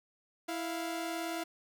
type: tone pair together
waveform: sawtooth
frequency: 329.9 / 698.5 Hz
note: E4 / F5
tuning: +1 / 0 cents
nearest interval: octave + minor second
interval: 1299 cents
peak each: -33 / -35 dBFS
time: 0.48-1.44 s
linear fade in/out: 10 ms
effects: none